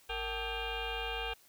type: tone with frequency modulation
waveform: sine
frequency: 1174.7 Hz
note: D6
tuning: in tune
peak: -34 dBFS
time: 0.09-1.34 s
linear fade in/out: 10 ms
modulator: 409 Hz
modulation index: 5.1
effects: white hiss -63 dBFS RMS until 1.48 s